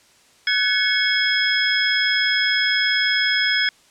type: tone cluster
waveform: sine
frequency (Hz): 1506 / 1709 / 2200 / 3325 / 5130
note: F#6 / G#6 / C#7 / G#7 / E8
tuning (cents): +30 / +49 / -14 / +1 / -48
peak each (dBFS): -23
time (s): 0.47-3.69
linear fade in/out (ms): 2
effects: white hiss -54 dBFS RMS until 3.9 s + low-pass 8000 Hz 12 dB/octave

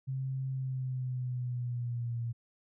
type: tone with pitch glide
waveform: sine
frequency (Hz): 132.6 to 117.45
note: C3 to A#2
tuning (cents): +23 to +13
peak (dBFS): -32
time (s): 0.07-2.33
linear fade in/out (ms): 20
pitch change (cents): -210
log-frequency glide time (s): 0.5-2.21
effects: none

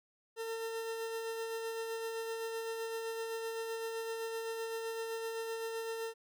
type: tone with tremolo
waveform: 40% pulse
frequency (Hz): 452.8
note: A4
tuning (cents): +50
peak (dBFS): -35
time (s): 0.36-6.14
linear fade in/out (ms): 50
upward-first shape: sine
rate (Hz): 7.8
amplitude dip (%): 30
effects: none

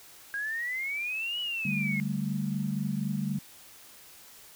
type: exponential two-way sweep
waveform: sine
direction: up then down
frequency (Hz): 1614 to 2960 to 2136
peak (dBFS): -30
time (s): 0.34-2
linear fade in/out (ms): 0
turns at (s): 1.4
type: chord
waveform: sine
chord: D suspended fourth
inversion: none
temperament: equal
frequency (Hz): 146.83 / 196 / 220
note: D3 / G3 / A3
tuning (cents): 0 / 0 / 0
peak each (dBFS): -33 / -31 / -34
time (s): 1.65-3.39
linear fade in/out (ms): 5
effects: white hiss -52 dBFS RMS until 4.55 s

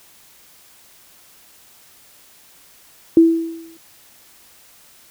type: tone with exponential decay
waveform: sine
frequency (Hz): 329.6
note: E4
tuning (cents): 0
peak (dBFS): -4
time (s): 3.17-3.77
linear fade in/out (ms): 2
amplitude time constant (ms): 130
effects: white hiss -49 dBFS RMS until 5.1 s

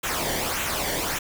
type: noise with flanger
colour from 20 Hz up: pink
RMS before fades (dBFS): -27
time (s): 0.03-1.19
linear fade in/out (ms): 10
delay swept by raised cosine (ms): 0.2 to 0.79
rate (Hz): 1.7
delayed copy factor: -0.6
effects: none

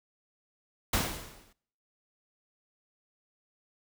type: noise with exponential decay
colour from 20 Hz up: pink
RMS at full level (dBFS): -25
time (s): 0.93-1.53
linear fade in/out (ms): 5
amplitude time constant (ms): 130
effects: noise-tail reverb RT60 0.7 s tail -24 dB re dry

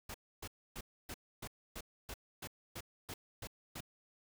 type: noise bursts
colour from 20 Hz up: pink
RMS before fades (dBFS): -45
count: 12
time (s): 0.09-3.806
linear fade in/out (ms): 5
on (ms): 53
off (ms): 280
effects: none

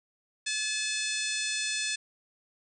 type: harmonic tone with a mistuned harmonic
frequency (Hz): 860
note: A5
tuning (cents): -40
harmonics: 2 / 3 / 4 / 5 / 6 / 7 / 8 / 9 / 10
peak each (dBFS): -37 / -35 / -36 / -38 / -39 / -39 / -41 / -42 / -38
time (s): 0.46-1.96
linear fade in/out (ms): 10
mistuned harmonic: 4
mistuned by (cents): +37
effects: none

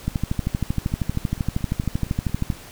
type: two click trains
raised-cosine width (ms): 5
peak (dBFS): -24 / -9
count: 8 / 32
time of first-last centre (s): 0.92-2.526 / 0.08-2.502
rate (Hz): 4.36 / 12.8
effects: pink hiss -42 dBFS RMS until 2.71 s

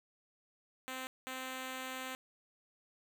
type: tone bursts at uneven times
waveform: 5% pulse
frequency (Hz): 259.4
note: C4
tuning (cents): -15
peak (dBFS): -29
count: 2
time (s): 0.88-1.07 / 1.27-2.15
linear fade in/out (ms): 0
effects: none

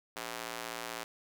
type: tone with high-pass filter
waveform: square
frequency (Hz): 58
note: A#1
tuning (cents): -8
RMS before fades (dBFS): -41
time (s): 0.16-1.04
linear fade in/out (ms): 5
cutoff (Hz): 630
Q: 0.55
effects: none

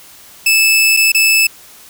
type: tone with dropouts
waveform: sawtooth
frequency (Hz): 2621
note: E7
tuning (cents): -11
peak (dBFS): -5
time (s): 0.46-1.47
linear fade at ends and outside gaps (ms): 5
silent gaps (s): 0.967-0.971 / 1.12-1.146
effects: white hiss -40 dBFS RMS until 1.89 s

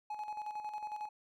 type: tone with tremolo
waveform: triangle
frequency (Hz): 845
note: G#5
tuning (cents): +30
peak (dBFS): -35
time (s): 0.1-1.09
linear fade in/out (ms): 5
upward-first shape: square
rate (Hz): 11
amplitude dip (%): 55
effects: none

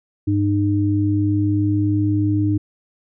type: tone pair together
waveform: sine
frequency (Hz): 101.65 / 304.6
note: G#2 / D#4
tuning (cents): -37 / -37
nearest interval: octave + perfect fifth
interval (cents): 1900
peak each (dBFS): -18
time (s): 0.27-2.58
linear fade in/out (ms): 10
effects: none

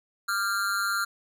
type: tone with amplitude modulation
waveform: square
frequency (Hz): 1390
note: F6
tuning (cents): -9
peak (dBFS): -22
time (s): 0.28-1.05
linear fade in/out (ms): 10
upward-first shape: sine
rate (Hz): 202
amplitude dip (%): 85
effects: none

